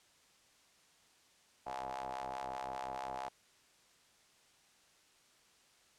sawtooth ring-modulated tone, 65.7 Hz, C2, 8 cents sharp, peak -33 dBFS, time 1.66-3.29 s, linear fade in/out 10 ms, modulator 786 Hz, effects white hiss -67 dBFS RMS until 5.98 s + low-pass 8000 Hz 12 dB/octave

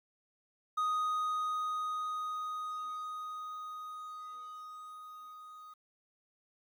triangle tone with level ramp, 1246 Hz, D#6, 2 cents sharp, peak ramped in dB -27 to -47 dBFS, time 0.77-5.74 s, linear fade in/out 10 ms, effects 11-bit

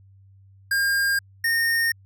square tone pair in turn, 1610 / 1838.6 Hz, G6 / A#6, +46 / -24 cents, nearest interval major second, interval 230 cents, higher second, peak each -20 / -20 dBFS, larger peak neither, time 0.71-1.19 / 1.44-1.92 s, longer neither, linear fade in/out 5 ms, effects added 97 Hz sine -49 dBFS peak until 2.05 s

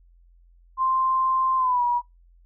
sine tone with pitch glide, 1046.5 to 965.2 Hz, C6 to B5, 0 to -40 cents, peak -19 dBFS, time 0.77-2.02 s, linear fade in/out 50 ms, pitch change -140 cents, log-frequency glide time 1.57-1.83 s, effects noise-tail reverb RT60 0.2 s tail -26 dB re dry + added 43 Hz sine -52 dBFS peak until 2.45 s

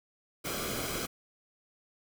pink noise with comb filter, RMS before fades -35 dBFS, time 0.44-1.07 s, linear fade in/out 20 ms, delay 1.1 ms, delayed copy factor -0.65, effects none

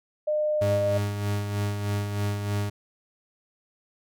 sine tone, 606 Hz, D#5, 46 cents flat, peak -22 dBFS, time 0.27-0.98 s, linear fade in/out 10 ms
40% pulse tone with tremolo, 102.3 Hz, G#2, 26 cents flat, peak -23 dBFS, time 0.61-2.7 s, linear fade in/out 10 ms, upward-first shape sine, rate 3.2 Hz, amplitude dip 45%
effects none

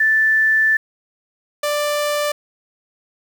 sine / sawtooth tone pair in turn, 1760 / 589.5 Hz, A6 / D5, 0 / +6 cents, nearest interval octave + perfect fifth, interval 1894 cents, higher first, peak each -12 / -14 dBFS, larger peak first, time 0-0.77 / 1.63-2.32 s, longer first, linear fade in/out 5 ms, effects 7-bit

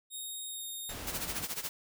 10% pulse tone with pitch glide, 3729 to 3703 Hz, A#7 to A#7, 0 to -12 cents, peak -32 dBFS, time 0.1-0.95 s, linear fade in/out 50 ms, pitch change -12 cents, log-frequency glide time 0.46-0.65 s
pink noise, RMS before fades -42 dBFS, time 0.89-1.45 s, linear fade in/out 5 ms
white noise with tremolo, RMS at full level -35 dBFS, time 1.07-1.69 s, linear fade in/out 0 ms, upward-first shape sine, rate 14 Hz, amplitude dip 80%
effects none

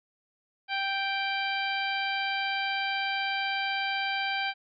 harmonic tone, 784 Hz, G5, in tune, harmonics 1 / 2 / 3 / 4 / 5 / 6, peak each -32 / -33 / -33 / -36 / -41 / -41 dBFS, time 0.68-4.54 s, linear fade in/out 50 ms, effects none

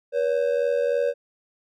triangle ring-modulated tone, 523.3 Hz, C5, in tune, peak -15 dBFS, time 0.12-1.14 s, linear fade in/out 50 ms, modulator 41.6 Hz, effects none

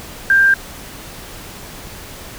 sine tone, 1588 Hz, G6, 22 cents sharp, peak -8 dBFS, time 0.3-0.54 s, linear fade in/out 2 ms, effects pink hiss -34 dBFS RMS until 2.38 s

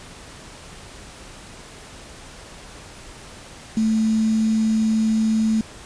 sine tone with quantisation, 220 Hz, A3, in tune, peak -16 dBFS, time 3.77-5.61 s, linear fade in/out 2 ms, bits 6, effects pink hiss -41 dBFS RMS until 5.85 s + resampled to 22050 Hz

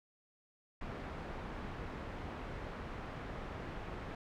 pink low-pass noise, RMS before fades -44 dBFS, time 0.81-4.15 s, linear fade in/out 2 ms, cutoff 1800 Hz, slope 12 dB/octave, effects none

